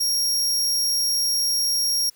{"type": "tone", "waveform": "sawtooth", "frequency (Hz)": 5588, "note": "F8", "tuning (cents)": 0, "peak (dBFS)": -17, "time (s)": [0, 2.1], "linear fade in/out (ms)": 10, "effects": ["white hiss -58 dBFS RMS until 2.15 s"]}